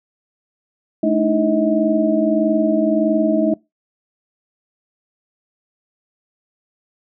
sine tone cluster, 215.6 / 298.9 / 320.5 / 636 Hz, A3 / D4 / E4 / D#5, -35 / +31 / -49 / +38 cents, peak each -19 dBFS, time 1.03-3.54 s, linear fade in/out 5 ms, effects noise-tail reverb RT60 0.2 s tail -22 dB re dry

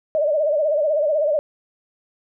sine tone with vibrato, 603 Hz, D5, 46 cents sharp, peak -16 dBFS, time 0.15-1.39 s, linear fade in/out 0 ms, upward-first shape sine, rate 16 Hz, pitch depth 99 cents each way, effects none

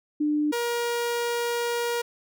sine / sawtooth tone pair in turn, 298.9 / 474.5 Hz, D4 / A#4, +31 / +31 cents, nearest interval minor sixth, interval 800 cents, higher second, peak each -21 dBFS, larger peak neither, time 0.2-0.52 / 0.52-2.02 s, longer second, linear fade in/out 10 ms, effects none

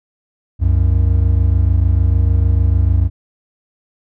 triangle tone pair together, 66.31 / 93 Hz, C2 / F#2, +24 / +9 cents, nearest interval tritone, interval 585 cents, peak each -11 dBFS, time 0.59-3.1 s, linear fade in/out 50 ms, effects none

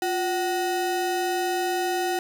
square ring-modulated tone, 554.4 Hz, C#5, in tune, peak -21 dBFS, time 0.02-2.19 s, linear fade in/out 2 ms, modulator 201 Hz, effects 9-bit

